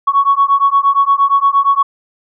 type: beating tone pair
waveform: sine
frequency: 1108.7 / 1117.3 Hz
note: C#6 / C#6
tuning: 0 / +13 cents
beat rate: 8.6 Hz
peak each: -11 dBFS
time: 0.07-1.83 s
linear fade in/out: 10 ms
effects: tanh soft clip ceiling -1 dBFS